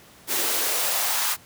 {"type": "noise with high-pass filter sweep", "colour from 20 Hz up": "white", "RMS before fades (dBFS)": -24, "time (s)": [0.27, 1.37], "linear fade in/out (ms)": 50, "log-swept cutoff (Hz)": [270, 1100], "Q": 1.9, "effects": ["pink hiss -50 dBFS RMS until 1.45 s", "high-pass 80 Hz 12 dB/octave"]}